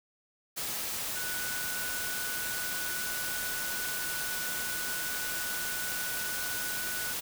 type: tone in noise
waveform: sine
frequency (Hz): 1480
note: F#6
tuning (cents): 0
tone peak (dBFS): -37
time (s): 1.15-7.14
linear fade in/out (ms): 20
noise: white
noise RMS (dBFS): -35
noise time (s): 0.56-7.21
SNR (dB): -5
effects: none